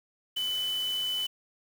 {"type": "tone in noise", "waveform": "sine", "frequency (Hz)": 3000, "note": "F#7", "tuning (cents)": 23, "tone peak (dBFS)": -28, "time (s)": [0.36, 1.27], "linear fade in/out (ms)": 10, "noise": "white", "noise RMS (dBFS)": -43, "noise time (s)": [0.36, 1.27], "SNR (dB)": 12, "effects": []}